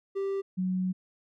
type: tone pair in turn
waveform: triangle / sine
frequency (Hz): 392 / 185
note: G4 / F#3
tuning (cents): 0 / 0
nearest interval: octave + minor second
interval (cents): 1300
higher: first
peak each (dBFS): -26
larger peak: neither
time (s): 0.15-0.42 / 0.57-0.93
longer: second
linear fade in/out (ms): 20
effects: none